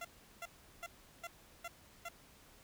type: tone bursts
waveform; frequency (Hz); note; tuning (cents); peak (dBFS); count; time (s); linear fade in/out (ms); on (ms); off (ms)
15% pulse; 684; F5; -36; -36; 6; 0.01-2.088; 5; 38; 370
effects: pink hiss -62 dBFS RMS until 2.63 s